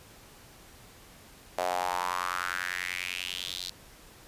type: tone with high-pass filter sweep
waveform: sawtooth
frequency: 90.1 Hz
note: F#2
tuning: 45 cents flat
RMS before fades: -33 dBFS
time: 1.58-3.7 s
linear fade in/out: 5 ms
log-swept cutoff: 640 to 4200 Hz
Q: 4.2
effects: pink hiss -53 dBFS RMS until 4.27 s + resampled to 32000 Hz